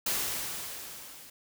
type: noise with level ramp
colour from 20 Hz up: white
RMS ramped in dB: -29 to -50 dBFS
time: 0.06-1.3 s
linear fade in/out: 5 ms
effects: none